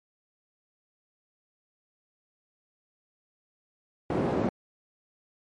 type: band-pass noise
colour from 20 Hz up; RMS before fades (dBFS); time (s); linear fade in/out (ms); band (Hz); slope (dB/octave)
white; -27; 4.1-4.49; 2; 120 to 420; 12
effects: MP3 48 kbps